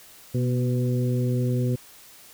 harmonic tone with a mistuned harmonic, 124.9 Hz, B2, 20 cents sharp, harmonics 1 / 2 / 3 / 4, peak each -22 / -28 / -32 / -34 dBFS, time 0.34-1.76 s, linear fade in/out 10 ms, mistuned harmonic 2, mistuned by -36 cents, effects white hiss -49 dBFS RMS until 2.33 s

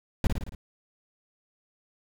brown noise with echo, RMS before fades -21 dBFS, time 0.24-0.27 s, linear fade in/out 2 ms, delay 56 ms, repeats 5, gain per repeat -4 dB, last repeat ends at 0.55 s, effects none

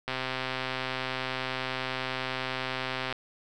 click train, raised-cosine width 0.3 ms, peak -15 dBFS, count 397, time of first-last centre 0.08-3.126 s, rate 130 Hz, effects none

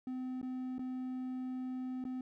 triangle tone with dropouts, 255.8 Hz, C4, 39 cents flat, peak -35 dBFS, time 0.07-2.21 s, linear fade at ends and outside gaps 2 ms, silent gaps 0.415-0.428 / 0.783-0.792 / 2.041-2.051 s, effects none

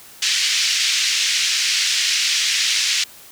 white band-pass noise, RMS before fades -19 dBFS, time 0.22-3.04 s, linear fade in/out 5 ms, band 2000 to 6100 Hz, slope 24 dB/octave, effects white hiss -43 dBFS RMS until 3.31 s

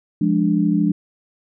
sine chord, D diminished, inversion first, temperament equal, 174.61 / 207.7 / 293.7 Hz, F3 / Ab3 / D4, 0 / 0 / 0 cents, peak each -19 dBFS, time 0.21-0.92 s, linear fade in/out 5 ms, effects none

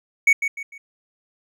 triangle tone with echo, 2231 Hz, C#7, 11 cents sharp, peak -9 dBFS, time 0.27-0.33 s, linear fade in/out 5 ms, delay 150 ms, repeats 3, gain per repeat -9 dB, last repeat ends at 0.78 s, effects none

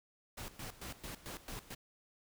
pink noise with tremolo, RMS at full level -45 dBFS, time 0.37-1.75 s, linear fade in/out 10 ms, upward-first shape square, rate 4.5 Hz, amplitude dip 80%, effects none

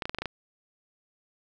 clicks, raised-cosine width 0.3 ms, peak -15 dBFS, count 7, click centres 0.022 / 0.055 / 0.095 / 0.147 / 0.186 / 0.22 / 0.257 s, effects none

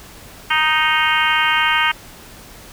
harmonic tone, 311.1 Hz, D#4, in tune, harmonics 3 / 4 / 5 / 6 / 7 / 8 / 9 / 10, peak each -21 / -21 / -20 / -23 / -21 / -25 / -23 / -24 dBFS, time 0.5-1.92 s, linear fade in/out 10 ms, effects pink hiss -40 dBFS RMS until 2.72 s

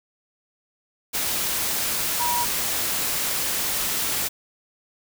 sine tone in noise, 960 Hz, B5, 49 cents flat, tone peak -23 dBFS, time 2.19-2.45 s, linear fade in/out 20 ms, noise white, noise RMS -25 dBFS, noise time 1.13-4.29 s, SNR -1 dB, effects none

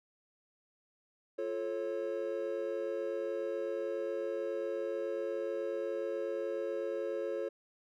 triangle chord, F augmented, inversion none, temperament just, 349.2 / 436.5 / 545.7 Hz, F4 / A4 / C#5, 0 / -14 / -27 cents, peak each -38 / -36 / -35 dBFS, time 1.38-7.49 s, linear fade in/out 10 ms, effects none

